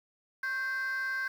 sine tone with frequency modulation, 1568 Hz, G6, in tune, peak -28 dBFS, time 0.43-1.28 s, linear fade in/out 5 ms, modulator 488 Hz, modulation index 0.45, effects tanh soft clip ceiling -29 dBFS + 9-bit

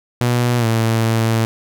sawtooth tone with pitch glide, 121.3 to 113.18 Hz, B2 to A2, -31 to +49 cents, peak -10 dBFS, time 0.21-1.45 s, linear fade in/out 0 ms, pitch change -120 cents, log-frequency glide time 0.58-0.66 s, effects none

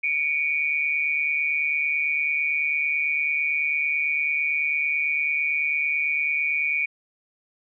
sine tone pair together, 2263 / 2412 Hz, C#7 / D7, +35 / +46 cents, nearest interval minor second, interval 111 cents, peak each -24 dBFS, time 0.03-6.86 s, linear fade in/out 10 ms, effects none

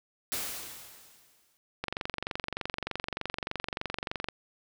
white noise with exponential decay, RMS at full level -32 dBFS, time 0.32-1.57 s, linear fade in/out 0 ms, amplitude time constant 270 ms
click train, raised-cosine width 0.3 ms, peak -16 dBFS, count 58, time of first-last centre 1.84-4.286 s, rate 23.3 Hz
effects none

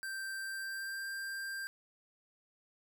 square tone with pitch glide, 1568 to 1584.4 Hz, G6 to G6, 0 to +18 cents, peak -39 dBFS, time 0.03-1.67 s, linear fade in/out 0 ms, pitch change +18 cents, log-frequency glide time 0.36-1.11 s, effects none

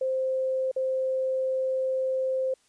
sine tone with dropouts, 523 Hz, C5, 1 cent flat, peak -24 dBFS, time 0.01-2.54 s, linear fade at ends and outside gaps 5 ms, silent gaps 0.715-0.762 s, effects white hiss -65 dBFS RMS until 2.68 s + resampled to 22050 Hz

